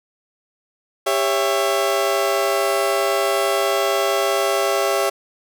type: chord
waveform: 30% pulse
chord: C# diminished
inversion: second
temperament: just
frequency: 399.1 / 554.4 / 665.2 Hz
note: G4 / C#5 / E5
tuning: +31 / 0 / +16 cents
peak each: -19 dBFS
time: 1.06-5.1 s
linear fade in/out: 10 ms
effects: none